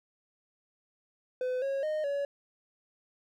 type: tone with pitch steps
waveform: triangle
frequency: 506 / 547 / 616 / 565 Hz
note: B4 / C#5 / D#5 / C#5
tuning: +42 / -23 / -17 / +33 cents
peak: -27 dBFS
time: 1.41-2.25 s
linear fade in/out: 2 ms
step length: 210 ms
effects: none